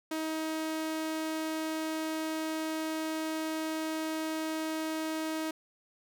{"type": "tone", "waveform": "sawtooth", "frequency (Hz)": 316.5, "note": "D#4", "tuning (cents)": 30, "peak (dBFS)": -28, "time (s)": [0.11, 5.51], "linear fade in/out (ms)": 5, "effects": []}